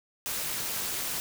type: noise with amplitude modulation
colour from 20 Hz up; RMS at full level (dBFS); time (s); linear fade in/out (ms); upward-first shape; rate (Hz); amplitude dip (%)
white; -29; 0.26-1.2; 0; sine; 290; 80
effects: none